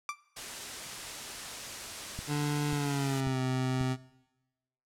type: tone with exponential decay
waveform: 30% pulse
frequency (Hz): 1174.7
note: D6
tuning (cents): 0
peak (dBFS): -26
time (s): 0.09-0.18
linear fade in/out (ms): 1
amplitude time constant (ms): 18
type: noise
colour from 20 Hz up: white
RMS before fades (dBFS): -40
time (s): 0.36-3.21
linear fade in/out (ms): 10
type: click train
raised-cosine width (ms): 5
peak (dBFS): -26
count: 4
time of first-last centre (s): 2.19-3.812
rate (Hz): 1.85
type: tone with pitch glide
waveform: 25% pulse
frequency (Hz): 146.9 to 129.37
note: D3 to C3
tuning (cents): +1 to -19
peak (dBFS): -25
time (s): 2.27-3.97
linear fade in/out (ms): 50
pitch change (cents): -220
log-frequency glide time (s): 2.71-3.4
effects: noise-tail reverb RT60 1.0 s tail -19 dB re dry + low-pass 9000 Hz 12 dB/octave

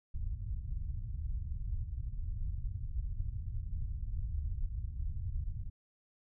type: low-pass noise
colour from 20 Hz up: pink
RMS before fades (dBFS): -37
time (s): 0.14-5.7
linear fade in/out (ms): 5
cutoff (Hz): 100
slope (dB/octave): 24
effects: none

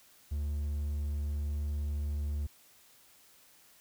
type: tone with hard clipping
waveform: triangle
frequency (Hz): 73.42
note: D2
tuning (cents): 0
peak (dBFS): -32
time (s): 0.31-2.47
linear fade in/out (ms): 10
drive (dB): 6
effects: white hiss -61 dBFS RMS until 3.8 s

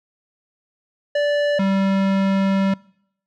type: tone pair in turn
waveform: square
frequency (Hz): 583 / 194.2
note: D5 / G3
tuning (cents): -13 / -16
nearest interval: octave + perfect fifth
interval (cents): 1903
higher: first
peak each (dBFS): -17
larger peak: neither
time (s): 1.15-1.59 / 1.59-2.74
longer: second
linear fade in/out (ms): 5
effects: noise-tail reverb RT60 0.7 s tail -24 dB re dry + low-pass 3000 Hz 12 dB/octave

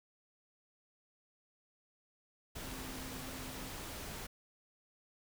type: tone in noise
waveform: sine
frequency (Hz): 259.3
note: C4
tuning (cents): -15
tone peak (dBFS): -50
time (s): 2.63-3.69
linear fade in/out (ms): 10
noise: pink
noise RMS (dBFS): -45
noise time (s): 2.55-4.27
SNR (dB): -8
effects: none

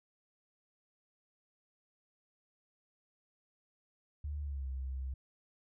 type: tone with pitch glide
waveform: sine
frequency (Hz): 73.42 to 65.79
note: D2 to C2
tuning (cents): 0 to +10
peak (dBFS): -36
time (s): 4.24-5.14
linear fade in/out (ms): 5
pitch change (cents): -190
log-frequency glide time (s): 4.41-4.68
effects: none

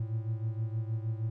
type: beating tone pair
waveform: triangle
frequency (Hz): 109.6 / 116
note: A2 / A#2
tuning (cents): -6 / -8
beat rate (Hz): 6.4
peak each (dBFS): -30 / -35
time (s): 0-1.3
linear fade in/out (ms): 5
effects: none

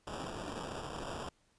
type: noise with sample-and-hold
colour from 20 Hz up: white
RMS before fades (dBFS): -42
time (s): 0.07-1.29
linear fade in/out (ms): 0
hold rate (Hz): 2100
effects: pink hiss -72 dBFS RMS until 1.58 s + resampled to 22050 Hz

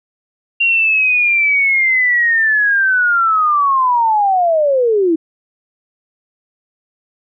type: linear sweep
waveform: sine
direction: down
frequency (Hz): 2774 to 311.4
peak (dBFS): -10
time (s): 0.6-5.16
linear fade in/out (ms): 10
effects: none

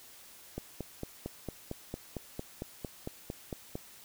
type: click train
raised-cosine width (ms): 2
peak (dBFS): -23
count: 15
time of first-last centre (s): 0.58-3.755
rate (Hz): 4.41
effects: white hiss -54 dBFS RMS until 4.04 s

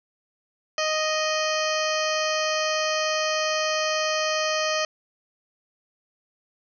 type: harmonic tone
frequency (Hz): 622.3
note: D#5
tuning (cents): 0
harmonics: 1 / 2 / 3 / 4 / 5 / 7 / 8 / 9 / 10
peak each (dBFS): -26 / -29 / -31 / -32 / -33 / -34 / -35 / -36 / -36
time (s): 0.78-4.85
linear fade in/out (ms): 2
effects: none

